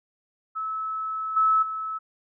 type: tone with level steps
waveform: sine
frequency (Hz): 1300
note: E6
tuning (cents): -24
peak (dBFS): -27 / -17 / -28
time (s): 0.55-1.99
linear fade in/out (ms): 20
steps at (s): 1.36 / 1.62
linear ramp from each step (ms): 10
effects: none

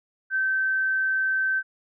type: tone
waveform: sine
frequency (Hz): 1546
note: G6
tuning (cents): -24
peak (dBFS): -21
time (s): 0.3-1.63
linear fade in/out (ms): 50
effects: none

